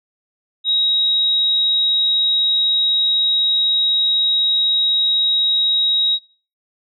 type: tone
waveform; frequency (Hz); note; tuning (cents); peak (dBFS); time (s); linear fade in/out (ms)
sine; 3806; A#7; +35; -14; 0.64-6.19; 50
effects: noise-tail reverb RT60 0.4 s tail -21 dB re dry